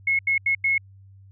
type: tone bursts at uneven times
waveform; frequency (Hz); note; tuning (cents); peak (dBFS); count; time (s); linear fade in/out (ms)
sine; 2176; C#7; -33; -18; 4; 0.07-0.19 / 0.27-0.38 / 0.46-0.55 / 0.64-0.78; 5
effects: added 97 Hz sine -46 dBFS peak until 1.31 s